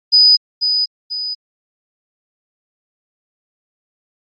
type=tone with echo; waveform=sine; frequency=4978 Hz; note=D#8; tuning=in tune; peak=-6 dBFS; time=0.12-0.37 s; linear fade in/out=20 ms; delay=490 ms; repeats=2; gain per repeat=-7 dB; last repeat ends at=1.35 s; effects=Opus 48 kbps